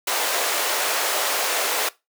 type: high-pass noise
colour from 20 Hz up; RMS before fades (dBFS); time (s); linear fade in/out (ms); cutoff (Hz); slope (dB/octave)
pink; -23; 0.07-1.89; 5; 470; 24
effects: noise-tail reverb RT60 0.2 s tail -19 dB re dry